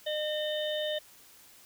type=harmonic tone; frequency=608 Hz; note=D#5; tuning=40 cents flat; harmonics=1 / 3 / 5 / 6; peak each=-31 / -41 / -38 / -38 dBFS; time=0.06-0.99 s; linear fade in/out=10 ms; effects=white hiss -56 dBFS RMS until 1.65 s